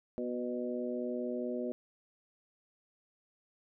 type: harmonic tone with a mistuned harmonic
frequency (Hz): 122.5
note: B2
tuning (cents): -14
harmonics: 2 / 3 / 4 / 5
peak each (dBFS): -37 / -39 / -40 / -41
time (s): 0.18-1.72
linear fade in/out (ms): 0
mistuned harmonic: 4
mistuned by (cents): +25
effects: none